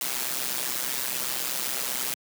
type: noise with amplitude modulation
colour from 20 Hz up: white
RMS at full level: -26 dBFS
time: 0.01-2.14 s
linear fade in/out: 2 ms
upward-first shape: sine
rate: 128 Hz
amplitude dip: 80%
effects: high-pass 150 Hz 12 dB/octave